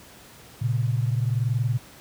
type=tone pair together; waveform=sine; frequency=115.74 / 136.7 Hz; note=A#2 / C#3; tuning=-12 / -24 cents; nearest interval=minor third; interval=288 cents; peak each=-22 / -26 dBFS; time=0.61-1.78 s; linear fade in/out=10 ms; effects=pink hiss -48 dBFS RMS until 2 s + high-pass 60 Hz 12 dB/octave